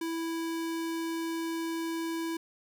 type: tone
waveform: square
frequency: 329.6 Hz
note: E4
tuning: in tune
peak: -32 dBFS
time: 0.01-2.37 s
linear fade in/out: 5 ms
effects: none